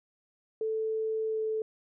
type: tone with pitch glide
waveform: sine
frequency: 440 to 437.5 Hz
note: A4 to A4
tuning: 0 to -10 cents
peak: -28 dBFS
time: 0.61-1.62 s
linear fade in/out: 2 ms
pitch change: -10 cents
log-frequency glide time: 1.27-1.41 s
effects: none